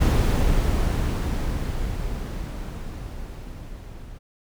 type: noise with level ramp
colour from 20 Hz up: brown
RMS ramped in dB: -17 to -40 dBFS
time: 0-4.19 s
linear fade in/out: 20 ms
effects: none